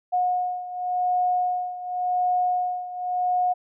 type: beating tone pair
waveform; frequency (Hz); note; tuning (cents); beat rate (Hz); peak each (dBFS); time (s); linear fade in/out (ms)
sine; 724 / 724.9; F#5 / F#5; -38 / -36; 0.9; -23 / -27; 0.12-3.54; 20
effects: none